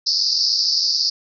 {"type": "band-pass noise", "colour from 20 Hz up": "white", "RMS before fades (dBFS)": -19, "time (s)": [0.06, 1.1], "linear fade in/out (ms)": 10, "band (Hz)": [4500, 5300], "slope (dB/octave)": 96, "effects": []}